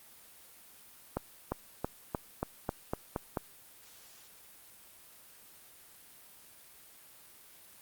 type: accelerating click train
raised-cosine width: 1 ms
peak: -17 dBFS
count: 9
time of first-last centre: 1.17-3.372 s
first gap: 350 ms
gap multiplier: 0.93
effects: white hiss -56 dBFS RMS until 7.81 s + Opus 32 kbps